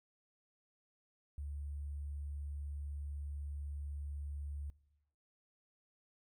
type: tone with sample-and-hold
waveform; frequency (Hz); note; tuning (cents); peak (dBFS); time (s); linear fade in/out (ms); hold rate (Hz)
sine; 72; D2; -34; -40; 1.38-4.7; 0; 8820
effects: noise-tail reverb RT60 1.0 s tail -21 dB re dry